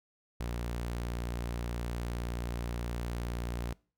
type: tone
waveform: sawtooth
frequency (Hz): 59.1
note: A#1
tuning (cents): +24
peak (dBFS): -30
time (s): 0.4-3.73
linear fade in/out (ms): 5
effects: noise-tail reverb RT60 0.4 s tail -24 dB re dry